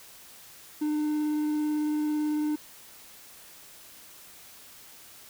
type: tone with vibrato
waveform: triangle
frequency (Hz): 301.8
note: D4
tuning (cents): +47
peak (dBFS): -23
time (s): 0.81-2.56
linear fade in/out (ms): 10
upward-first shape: triangle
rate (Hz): 18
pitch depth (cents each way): 10
effects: white hiss -50 dBFS RMS until 5.29 s